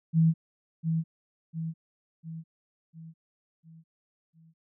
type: tone with echo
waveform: sine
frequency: 162.5 Hz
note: E3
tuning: 24 cents flat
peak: -18 dBFS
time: 0.13-0.34 s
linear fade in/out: 50 ms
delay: 700 ms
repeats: 6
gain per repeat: -6 dB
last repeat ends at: 4.54 s
effects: none